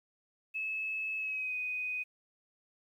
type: tone with pitch glide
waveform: sine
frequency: 2596 to 2497 Hz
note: E7 to D#7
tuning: -27 to +6 cents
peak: -33 dBFS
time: 0.54-2.04 s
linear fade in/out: 20 ms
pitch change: -67 cents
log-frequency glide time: 1.17-1.55 s
effects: 11-bit